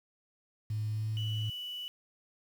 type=tone with pitch glide; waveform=sine; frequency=107.4 to 109.03 Hz; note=A2 to A2; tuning=-41 to -15 cents; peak=-30 dBFS; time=0.7-1.5 s; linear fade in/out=5 ms; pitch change=+26 cents; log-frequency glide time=0.91-1.09 s
type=tone; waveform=sine; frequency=2960 Hz; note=F#7; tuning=in tune; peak=-37 dBFS; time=1.17-1.88 s; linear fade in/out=0 ms
effects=tanh soft clip ceiling -26 dBFS + 9-bit